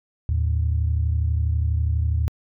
sine tone pair together, 77.78 / 110 Hz, D#2 / A2, 0 / 0 cents, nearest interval tritone, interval 600 cents, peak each -19 / -24 dBFS, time 0.29-2.28 s, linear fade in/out 0 ms, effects tanh soft clip ceiling -11 dBFS

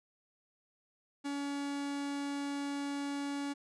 45% pulse tone, 283 Hz, C#4, 36 cents sharp, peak -35 dBFS, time 1.24-3.54 s, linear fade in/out 20 ms, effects resampled to 22050 Hz

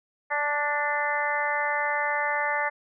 harmonic tone with a mistuned harmonic, 292.1 Hz, D4, 9 cents flat, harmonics 2 / 3 / 4 / 5 / 6 / 7, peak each -32 / -29 / -33 / -34 / -29 / -31 dBFS, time 0.3-2.7 s, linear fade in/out 20 ms, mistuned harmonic 6, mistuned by +19 cents, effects none

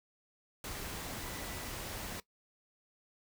sine tone in noise, 1975.5 Hz, B6, in tune, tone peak -53 dBFS, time 1.21-1.7 s, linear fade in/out 2 ms, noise pink, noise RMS -42 dBFS, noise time 0.64-2.2 s, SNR -14 dB, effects noise-tail reverb RT60 0.1 s tail -19 dB re dry

